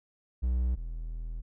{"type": "tone pair in turn", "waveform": "triangle", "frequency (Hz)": [61.74, 40.85], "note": ["B1", "E1"], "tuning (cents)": [0, -15], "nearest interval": "perfect fifth", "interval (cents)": 715, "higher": "first", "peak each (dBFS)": [-23, -32], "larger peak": "first", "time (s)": [[0.42, 0.76], [0.76, 1.42]], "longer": "second", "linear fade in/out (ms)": 20, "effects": []}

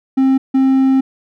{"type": "tone pair in turn", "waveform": "triangle", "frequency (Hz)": [265.7, 265.7], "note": ["C4", "C4"], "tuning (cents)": [27, 27], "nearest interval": "unison", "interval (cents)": 0, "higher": "neither", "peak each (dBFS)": -7, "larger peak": "neither", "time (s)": [[0.17, 0.38], [0.54, 1.01]], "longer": "second", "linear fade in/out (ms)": 10, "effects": []}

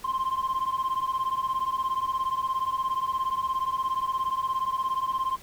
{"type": "beating tone pair", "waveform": "sine", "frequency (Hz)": [1043, 1060], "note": ["C6", "C6"], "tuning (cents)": [-6, 22], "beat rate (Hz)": 17, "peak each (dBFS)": -26, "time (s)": [0.04, 5.37], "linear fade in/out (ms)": 10, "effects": ["tanh soft clip ceiling -22 dBFS", "pink hiss -49 dBFS RMS until 5.42 s"]}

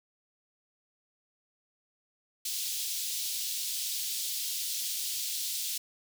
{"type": "high-pass noise", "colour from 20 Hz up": "pink", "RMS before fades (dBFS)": -34, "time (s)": [2.45, 5.78], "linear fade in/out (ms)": 5, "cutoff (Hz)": 3500, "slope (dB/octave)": 24, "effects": []}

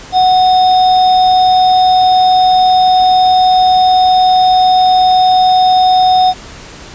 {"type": "tone with sample-and-hold", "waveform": "sine", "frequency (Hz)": 740, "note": "F#5", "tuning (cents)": 0, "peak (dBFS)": -5, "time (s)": [0.12, 6.34], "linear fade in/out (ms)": 50, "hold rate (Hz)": 4410, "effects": ["pink hiss -32 dBFS RMS until 6.94 s", "resampled to 16000 Hz"]}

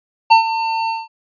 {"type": "tone with ADSR envelope", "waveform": "square", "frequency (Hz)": 901, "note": "A5", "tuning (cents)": 41, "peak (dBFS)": -5, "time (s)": [0.3, 1.08], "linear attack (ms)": 18, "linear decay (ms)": 110, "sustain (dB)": -13, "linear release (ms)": 190, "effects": ["resampled to 11025 Hz"]}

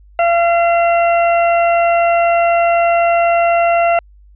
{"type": "tone", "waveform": "40% pulse", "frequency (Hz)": 683, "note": "F5", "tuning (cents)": -39, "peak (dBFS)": -9, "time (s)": [0.19, 3.99], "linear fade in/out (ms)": 2, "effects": ["added 50 Hz sine -41 dBFS peak until 4.35 s", "resampled to 8000 Hz"]}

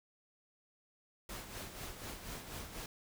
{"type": "noise with tremolo", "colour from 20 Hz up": "pink", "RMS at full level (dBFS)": -44, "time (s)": [1.29, 2.86], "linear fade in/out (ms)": 2, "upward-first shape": "sine", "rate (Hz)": 4.1, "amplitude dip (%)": 55, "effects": []}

